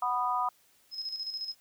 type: chord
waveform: sine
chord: B major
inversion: second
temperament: just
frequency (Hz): 740.8 / 987.8 / 1234.7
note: F#5 / B5 / D#6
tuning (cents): +2 / 0 / -14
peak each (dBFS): -33 / -30 / -31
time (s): 0.02-0.49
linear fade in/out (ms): 5
type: tone with tremolo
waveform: sine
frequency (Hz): 5130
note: E8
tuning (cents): -48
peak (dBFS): -32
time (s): 0.91-1.55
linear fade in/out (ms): 50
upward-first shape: square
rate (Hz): 14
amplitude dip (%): 55
effects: white hiss -65 dBFS RMS until 1.6 s